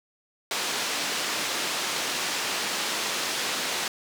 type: band-pass noise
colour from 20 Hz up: white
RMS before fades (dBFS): -29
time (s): 0.51-3.88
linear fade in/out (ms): 2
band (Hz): 220 to 5300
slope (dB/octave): 12
effects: none